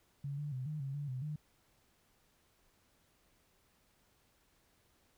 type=tone with pitch steps; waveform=sine; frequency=140.8 / 147.2 / 128.7 / 152.5 / 136.3 / 144.7 / 128.2 / 151.1 Hz; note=C#3 / D3 / C3 / D#3 / C#3 / D3 / C3 / D3; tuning=+27 / +4 / -28 / -34 / -29 / -25 / -35 / +50 cents; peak=-37 dBFS; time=0.24-1.36 s; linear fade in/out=5 ms; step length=140 ms; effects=pink hiss -72 dBFS RMS until 5.17 s